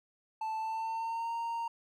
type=tone with pitch glide; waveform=triangle; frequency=880 to 925.9 Hz; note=A5 to A#5; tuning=0 to -12 cents; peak=-31 dBFS; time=0.41-1.68 s; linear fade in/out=5 ms; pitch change=+88 cents; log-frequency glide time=0.57-1.33 s; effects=none